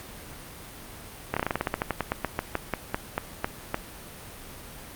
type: slowing click train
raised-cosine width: 0.5 ms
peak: -10 dBFS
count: 22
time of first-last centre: 1.34-3.744 s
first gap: 26 ms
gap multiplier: 1.13
effects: pink hiss -43 dBFS RMS until 4.95 s + Opus 48 kbps